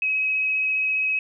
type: tone with vibrato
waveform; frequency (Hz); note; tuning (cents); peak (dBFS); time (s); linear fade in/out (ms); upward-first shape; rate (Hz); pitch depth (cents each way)
sine; 2549; D#7; +41; -20; 0.02-1.19; 2; triangle; 15; 12
effects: none